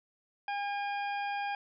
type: harmonic tone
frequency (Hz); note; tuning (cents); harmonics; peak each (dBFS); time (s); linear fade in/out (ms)
810; G#5; -43; 1 / 2 / 3 / 4 / 6; -33 / -40 / -42 / -49 / -53; 0.48-1.55; 2
effects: none